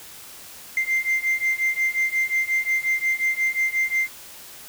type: beating tone pair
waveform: sine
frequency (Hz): 2088 / 2093.6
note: C7 / C7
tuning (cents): -4 / 0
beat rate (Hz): 5.6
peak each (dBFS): -22 / -21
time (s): 0.77-4.08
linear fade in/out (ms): 2
effects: tanh soft clip ceiling -16 dBFS + white hiss -42 dBFS RMS until 4.68 s